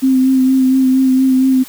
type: tone with vibrato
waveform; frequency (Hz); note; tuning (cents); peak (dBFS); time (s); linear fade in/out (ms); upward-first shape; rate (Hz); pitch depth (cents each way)
sine; 261.6; C4; 0; -8; 0.02-1.64; 20; sine; 4.3; 22
effects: white hiss -36 dBFS RMS until 1.68 s